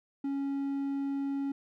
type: tone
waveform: triangle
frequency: 277.2 Hz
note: C#4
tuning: in tune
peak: -28 dBFS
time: 0.24-1.52 s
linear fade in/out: 5 ms
effects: none